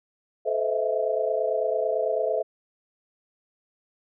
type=tone cluster; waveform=sine; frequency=435.7 / 512 / 637 / 666 Hz; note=A4 / C5 / D#5 / E5; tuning=-17 / -38 / +41 / +18 cents; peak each=-28 dBFS; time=0.45-2.43 s; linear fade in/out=20 ms; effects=none